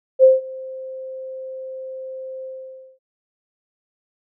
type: tone with ADSR envelope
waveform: sine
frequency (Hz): 523.3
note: C5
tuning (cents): 0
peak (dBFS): -5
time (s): 0.19-2.99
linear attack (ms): 45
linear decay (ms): 170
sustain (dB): -24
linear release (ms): 550
effects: none